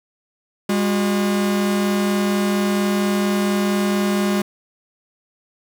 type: tone pair together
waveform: 45% pulse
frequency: 203.2 / 362.1 Hz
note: G#3 / F#4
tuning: -38 / -37 cents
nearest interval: minor seventh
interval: 1001 cents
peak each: -18 / -23 dBFS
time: 0.69-4.42 s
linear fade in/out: 5 ms
effects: none